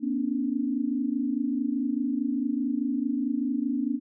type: tone cluster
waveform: sine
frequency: 238.1 / 266.5 / 291.3 Hz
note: A#3 / C4 / D4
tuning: +37 / +32 / -14 cents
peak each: -29 dBFS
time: 0-4 s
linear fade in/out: 50 ms
effects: none